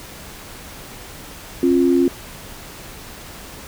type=tone pair together; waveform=sine; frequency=269.1 / 349.2 Hz; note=C4 / F4; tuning=+49 / 0 cents; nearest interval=perfect fourth; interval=451 cents; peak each=-15 dBFS; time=1.63-2.08 s; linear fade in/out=2 ms; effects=pink hiss -37 dBFS RMS until 3.67 s